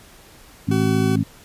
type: harmonic tone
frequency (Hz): 53.8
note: A1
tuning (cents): -38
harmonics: 2 / 3 / 4 / 5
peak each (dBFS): -22 / -22 / -22 / -22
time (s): 0.67-1.24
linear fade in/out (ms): 20
type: tone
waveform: 40% pulse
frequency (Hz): 378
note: F#4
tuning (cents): +37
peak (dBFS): -22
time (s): 0.71-1.16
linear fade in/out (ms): 5
effects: pink hiss -47 dBFS RMS until 1.44 s + resampled to 32000 Hz